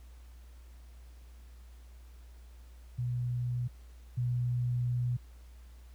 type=tone pair in turn; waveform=sine; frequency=122.6 / 122.6 Hz; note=B2 / B2; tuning=-12 / -12 cents; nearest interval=unison; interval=0 cents; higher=neither; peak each=-30 / -28 dBFS; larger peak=second; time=2.98-3.68 / 4.17-5.17 s; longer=second; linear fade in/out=10 ms; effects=added 60 Hz sine -49 dBFS peak until 5.94 s + pink hiss -65 dBFS RMS until 5.94 s